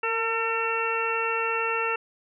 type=harmonic tone with a mistuned harmonic; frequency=451.1 Hz; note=A4; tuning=43 cents sharp; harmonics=1 / 2 / 3 / 4 / 5 / 6; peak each=-30 / -32 / -29 / -34 / -37 / -29 dBFS; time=0.03-1.96 s; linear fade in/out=5 ms; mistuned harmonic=1; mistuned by=+25 cents; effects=none